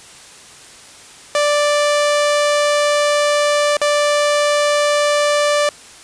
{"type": "tone with dropouts", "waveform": "sawtooth", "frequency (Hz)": 587.3, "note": "D5", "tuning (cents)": 0, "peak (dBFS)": -9, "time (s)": [1.35, 5.69], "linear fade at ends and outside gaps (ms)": 1, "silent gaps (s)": [3.769, 3.815], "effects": ["white hiss -40 dBFS RMS until 6.03 s", "resampled to 22050 Hz"]}